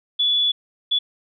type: tone bursts at uneven times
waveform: sine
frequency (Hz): 3431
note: A7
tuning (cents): -44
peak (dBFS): -16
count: 2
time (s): 0.19-0.52 / 0.91-0.99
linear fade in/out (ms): 10
effects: none